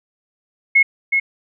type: tone with echo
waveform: sine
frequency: 2173 Hz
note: C#7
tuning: 35 cents flat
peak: -8 dBFS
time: 0.75-0.83 s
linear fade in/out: 10 ms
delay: 370 ms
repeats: 1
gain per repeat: -5 dB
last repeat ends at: 1.2 s
effects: none